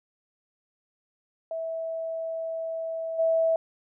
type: tone with level steps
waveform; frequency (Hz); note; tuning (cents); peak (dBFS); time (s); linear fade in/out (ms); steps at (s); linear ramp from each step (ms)
sine; 653; E5; -17; -29 / -20; 1.51-3.56; 2; 3.18; 20
effects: none